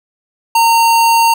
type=tone; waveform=square; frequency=919 Hz; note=A#5; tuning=25 cents flat; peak=-8 dBFS; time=0.55-1.34 s; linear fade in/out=5 ms; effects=none